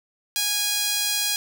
sawtooth tone with high-pass filter, 823 Hz, G#5, 16 cents flat, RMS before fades -24 dBFS, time 0.36-1.36 s, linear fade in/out 0 ms, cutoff 3800 Hz, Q 0.83, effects none

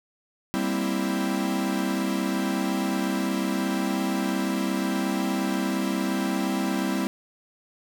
45% pulse chord, C dominant seventh, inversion second, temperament equal, 196 / 233.1 / 261.6 / 329.6 Hz, G3 / Bb3 / C4 / E4, 0 / 0 / 0 / 0 cents, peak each -28 / -33 / -29 / -30 dBFS, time 0.54-7.07 s, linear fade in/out 0 ms, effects none

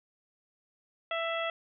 harmonic tone, 663 Hz, E5, 10 cents sharp, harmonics 1 / 2 / 3 / 4 / 5, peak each -33 / -36 / -38 / -39 / -40 dBFS, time 1.11-1.5 s, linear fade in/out 2 ms, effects none

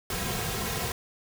pink noise with comb filter, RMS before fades -31 dBFS, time 0.1-0.92 s, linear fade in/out 2 ms, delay 3.4 ms, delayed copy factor -0.75, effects none

